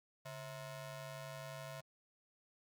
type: ring-modulated tone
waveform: sawtooth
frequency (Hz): 396.1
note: G4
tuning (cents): +18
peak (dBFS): -39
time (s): 0.25-1.81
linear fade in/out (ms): 10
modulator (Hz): 254
effects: Opus 48 kbps